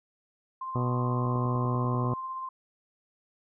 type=tone with tremolo; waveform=sine; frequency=1046.5 Hz; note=C6; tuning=in tune; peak=-32 dBFS; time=0.61-2.49 s; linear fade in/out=5 ms; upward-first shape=sine; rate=16 Hz; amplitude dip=25%
type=harmonic tone; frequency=123.47 Hz; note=B2; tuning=in tune; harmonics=1 / 2 / 3 / 4 / 5 / 6 / 7 / 8 / 9 / 10; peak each=-27 / -33 / -37 / -39 / -41 / -43 / -44 / -45 / -46 / -47 dBFS; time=0.75-2.14 s; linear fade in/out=5 ms
type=click train; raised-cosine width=2 ms; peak=-29 dBFS; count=9; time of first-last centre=1.26-2.044 s; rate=10.2 Hz
effects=none